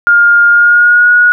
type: tone with pitch glide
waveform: sine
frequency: 1412 to 1452.5 Hz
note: F6 to F#6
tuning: +19 to -32 cents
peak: -3 dBFS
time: 0.07-1.32 s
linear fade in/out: 0 ms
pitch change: +49 cents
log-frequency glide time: 0.49-1.1 s
effects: none

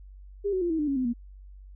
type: tone with pitch steps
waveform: sine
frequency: 402.7 / 373.6 / 346.5 / 321.5 / 298.2 / 276.6 / 256.6 / 238.1 Hz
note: G4 / F#4 / F4 / E4 / D4 / C#4 / C4 / A#3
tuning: +47 / +17 / -14 / -43 / +27 / -4 / -34 / +37 cents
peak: -24 dBFS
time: 0.44-1.136 s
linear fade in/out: 20 ms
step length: 87 ms
effects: added 48 Hz sine -44 dBFS peak until 1.75 s

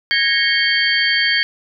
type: tone cluster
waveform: sine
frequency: 1654 / 1862 / 2195 / 3187 / 4528 Hz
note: G#6 / A#6 / C#7 / G7 / C#8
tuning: -8 / -2 / -18 / +28 / +36 cents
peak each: -20 dBFS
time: 0.11-1.43 s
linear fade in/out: 0 ms
effects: none

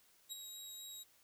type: tone with ADSR envelope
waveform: 20% pulse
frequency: 3826 Hz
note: A#7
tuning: 44 cents sharp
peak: -35 dBFS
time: 0.29-1.04 s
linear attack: 33 ms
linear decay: 14 ms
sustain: -7 dB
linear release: 19 ms
effects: white hiss -69 dBFS RMS until 1.23 s

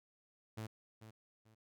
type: tone with echo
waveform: sawtooth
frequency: 110 Hz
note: A2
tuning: in tune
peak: -38 dBFS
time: 0.57-0.67 s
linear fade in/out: 10 ms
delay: 440 ms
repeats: 2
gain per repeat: -11 dB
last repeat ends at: 1.55 s
effects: none

